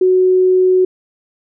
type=tone; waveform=sine; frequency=370 Hz; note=F#4; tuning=in tune; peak=-8 dBFS; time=0.01-0.85 s; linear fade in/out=5 ms; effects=none